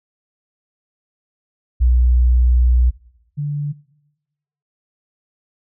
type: tone pair in turn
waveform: sine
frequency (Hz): 61.3 / 145.8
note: B1 / D3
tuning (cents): -12 / -12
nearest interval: octave + minor third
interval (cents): 1500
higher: second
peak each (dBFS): -10 / -19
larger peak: first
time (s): 1.8-2.91 / 3.37-3.73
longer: first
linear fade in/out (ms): 20
effects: noise-tail reverb RT60 1.0 s tail -21 dB re dry